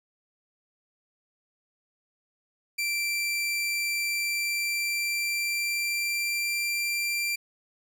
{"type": "tone with pitch glide", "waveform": "sawtooth", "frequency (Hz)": [2349, 2364], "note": ["D7", "D7"], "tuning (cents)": [0, 11], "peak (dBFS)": -23, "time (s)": [2.78, 7.36], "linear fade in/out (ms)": 10, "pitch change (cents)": 11, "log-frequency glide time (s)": [4.23, 6.83], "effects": []}